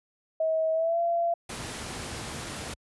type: tone with pitch glide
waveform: sine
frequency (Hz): 640 to 682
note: D#5 to F5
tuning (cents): +49 to -41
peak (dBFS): -23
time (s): 0.4-1.34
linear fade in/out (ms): 5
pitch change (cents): +110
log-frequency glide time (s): 0.73-1
type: noise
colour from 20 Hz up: pink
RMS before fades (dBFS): -36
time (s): 1.49-2.74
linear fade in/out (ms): 5
effects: high-pass 60 Hz 12 dB/octave + resampled to 24000 Hz